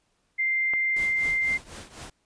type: tone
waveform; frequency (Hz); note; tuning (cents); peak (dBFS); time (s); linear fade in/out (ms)
sine; 2093; C7; 0; -22; 0.38-1.58; 20
type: click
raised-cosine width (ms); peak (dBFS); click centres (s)
0.5; -21; 0.736
type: noise with tremolo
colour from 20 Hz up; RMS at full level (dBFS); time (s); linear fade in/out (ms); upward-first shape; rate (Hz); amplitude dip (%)
pink; -39; 0.96-2.1; 5; triangle; 4; 85
effects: pink hiss -71 dBFS RMS until 2.25 s + resampled to 22050 Hz